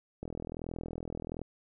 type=click train; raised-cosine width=2 ms; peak=-25 dBFS; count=50; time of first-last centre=0.23-1.416 s; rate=41.3 Hz; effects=none